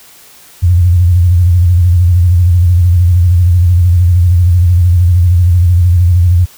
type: tone with vibrato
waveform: sine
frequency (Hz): 88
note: F2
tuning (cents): +14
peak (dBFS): -4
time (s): 0.62-6.46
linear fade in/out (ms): 20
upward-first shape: square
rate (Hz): 13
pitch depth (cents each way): 66
effects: white hiss -39 dBFS RMS until 6.57 s